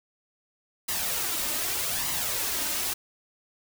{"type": "noise with flanger", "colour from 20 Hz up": "white", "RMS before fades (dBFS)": -29, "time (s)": [0.88, 2.94], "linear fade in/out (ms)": 10, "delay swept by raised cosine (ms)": [1, 3.3], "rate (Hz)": 0.83, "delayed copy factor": 0.55, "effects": []}